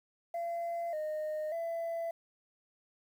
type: tone with pitch steps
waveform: sine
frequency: 682 / 615 / 669 Hz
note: F5 / D#5 / E5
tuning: -41 / -20 / +25 cents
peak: -31 dBFS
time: 0.34-2.11 s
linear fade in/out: 5 ms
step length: 590 ms
effects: tanh soft clip ceiling -32 dBFS + 10-bit